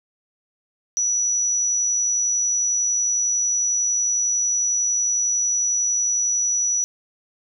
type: tone with amplitude modulation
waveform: sine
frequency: 5890 Hz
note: F#8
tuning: 9 cents flat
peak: -17 dBFS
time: 0.97-6.84 s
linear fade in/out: 0 ms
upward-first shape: sine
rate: 111 Hz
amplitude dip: 25%
effects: none